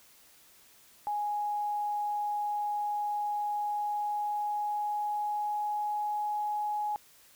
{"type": "tone with pitch glide", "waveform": "sine", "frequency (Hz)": [830.6, 837.3], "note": ["G#5", "G#5"], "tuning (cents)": [0, 14], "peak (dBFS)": -29, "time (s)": [1.07, 6.96], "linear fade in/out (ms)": 0, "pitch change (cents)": 14, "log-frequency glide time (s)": [3.46, 6.36], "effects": ["white hiss -59 dBFS RMS until 7.35 s"]}